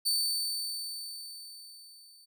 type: tone with level ramp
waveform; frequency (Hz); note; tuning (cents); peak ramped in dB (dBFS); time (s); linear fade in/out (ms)
sawtooth; 4541; C#8; +41; -22 to -52; 0.05-2.26; 20
effects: none